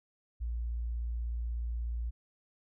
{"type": "tone", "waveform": "sine", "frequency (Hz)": 58.27, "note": "A#1", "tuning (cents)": 0, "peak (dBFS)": -32, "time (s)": [0.4, 2.11], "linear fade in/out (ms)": 20, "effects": []}